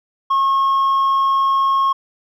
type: tone with hard clipping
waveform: triangle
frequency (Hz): 1086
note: C#6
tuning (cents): -36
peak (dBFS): -12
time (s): 0.3-1.93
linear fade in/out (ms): 10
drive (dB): 1
effects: none